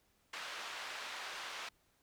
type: band-pass noise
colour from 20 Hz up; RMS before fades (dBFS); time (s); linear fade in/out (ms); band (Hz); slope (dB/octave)
pink; -45; 0.33-1.69; 5; 1000 to 4300; 12
effects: pink hiss -74 dBFS RMS until 2.02 s